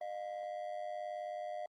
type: ring-modulated tone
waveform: triangle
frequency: 660 Hz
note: E5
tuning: 2 cents sharp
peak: -34 dBFS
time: 0.01-1.66 s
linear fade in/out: 2 ms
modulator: 49.4 Hz
effects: Opus 24 kbps